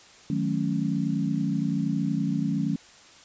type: tone cluster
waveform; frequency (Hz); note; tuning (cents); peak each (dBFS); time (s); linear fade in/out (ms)
sine; 155.7 / 184.4 / 216.9 / 275.2; D#3 / F#3 / A3 / C#4; +2 / -6 / -25 / -12; -29; 0.3-2.76; 2
effects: white hiss -51 dBFS RMS until 3.24 s + resampled to 16000 Hz